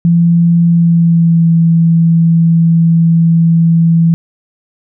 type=tone with pitch glide; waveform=sine; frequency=169.8 to 165.92 Hz; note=F3 to E3; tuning=-48 to +12 cents; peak=-5 dBFS; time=0.05-4.14 s; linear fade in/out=0 ms; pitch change=-40 cents; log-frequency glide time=0.66-1.5 s; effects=none